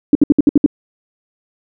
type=tone bursts; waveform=sine; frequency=290.3 Hz; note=D4; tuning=20 cents flat; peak=-4 dBFS; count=7; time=0.13-0.662 s; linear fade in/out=2 ms; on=22 ms; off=63 ms; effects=none